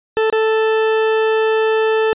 40% pulse tone with dropouts, 440 Hz, A4, in tune, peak -12 dBFS, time 0.17-2.13 s, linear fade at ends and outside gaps 0 ms, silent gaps 0.3-0.326 s, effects resampled to 8000 Hz

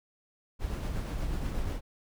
brown noise with tremolo, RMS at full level -31 dBFS, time 0.59-1.81 s, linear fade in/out 50 ms, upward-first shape triangle, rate 8.3 Hz, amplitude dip 35%, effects none

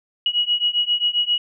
sine beating tone pair, 2905 / 2912.5 Hz, F#7 / F#7, -32 / -28 cents, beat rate 7.5 Hz, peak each -21 / -20 dBFS, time 0.26-1.38 s, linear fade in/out 2 ms, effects none

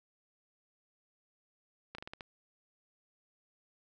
slowing click train, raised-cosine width 0.3 ms, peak -27 dBFS, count 6, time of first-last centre 1.95-2.208 s, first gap 34 ms, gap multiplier 1.21, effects none

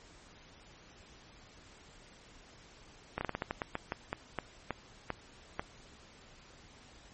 slowing click train, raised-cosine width 0.5 ms, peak -18 dBFS, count 15, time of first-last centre 3.18-5.595 s, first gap 30 ms, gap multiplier 1.24, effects pink hiss -57 dBFS RMS until 7.13 s + MP3 32 kbps

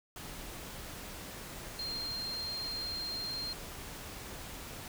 sine tone in noise, 4193 Hz, C8, 3 cents sharp, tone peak -36 dBFS, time 1.79-3.53 s, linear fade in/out 2 ms, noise pink, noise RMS -45 dBFS, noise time 0.16-4.88 s, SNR +6 dB, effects none

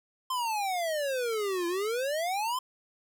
square exponential two-way sweep, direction down then up, 1051 to 338.3 to 1051 Hz, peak -29 dBFS, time 0.3-2.59 s, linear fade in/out 5 ms, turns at 1.67 s, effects none

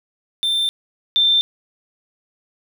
triangle / sine tone pair in turn, 3571 / 3571 Hz, A7 / A7, +25 / +25 cents, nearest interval unison, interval 0 cents, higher neither, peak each -15 / -12 dBFS, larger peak second, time 0.43-0.69 / 1.16-1.41 s, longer first, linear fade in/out 0 ms, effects 8-bit

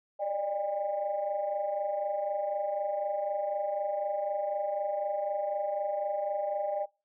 sine tone cluster, 581 / 605 / 803 Hz, D5 / D#5 / G5, -19 / -49 / +41 cents, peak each -36 / -31 / -34 dBFS, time 0.19-6.86 s, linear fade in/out 20 ms, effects noise-tail reverb RT60 0.3 s tail -22 dB re dry + tanh soft clip ceiling -21 dBFS

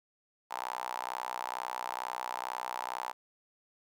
sawtooth tone with high-pass filter, 62.2 Hz, B1, 13 cents sharp, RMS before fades -38 dBFS, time 0.5-3.13 s, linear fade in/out 20 ms, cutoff 890 Hz, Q 5.6, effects none

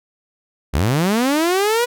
sawtooth linear sweep, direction up, 58.5 to 493.9 Hz, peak -11 dBFS, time 0.73-1.86 s, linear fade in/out 20 ms, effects none

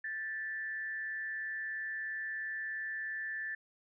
sine tone with frequency modulation, 1760 Hz, A6, in tune, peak -36 dBFS, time 0.04-3.55 s, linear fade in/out 5 ms, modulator 163 Hz, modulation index 0.43, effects none

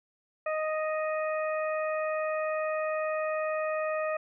harmonic tone, 622.3 Hz, D#5, in tune, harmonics 1 / 2 / 3 / 4, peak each -29 / -35 / -39 / -41 dBFS, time 0.46-4.17 s, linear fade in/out 5 ms, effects none

